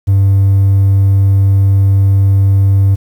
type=tone; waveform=triangle; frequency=98 Hz; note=G2; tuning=in tune; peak=-3 dBFS; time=0.07-2.96 s; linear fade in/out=20 ms; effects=tanh soft clip ceiling 0 dBFS + 7-bit